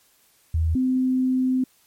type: tone pair in turn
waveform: sine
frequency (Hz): 80.9 / 257.4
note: E2 / C4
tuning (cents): -32 / -28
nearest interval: octave + minor sixth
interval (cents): 2004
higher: second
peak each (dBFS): -18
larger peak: neither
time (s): 0.54-0.75 / 0.75-1.64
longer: second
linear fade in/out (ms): 5
effects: white hiss -60 dBFS RMS until 1.86 s + MP3 64 kbps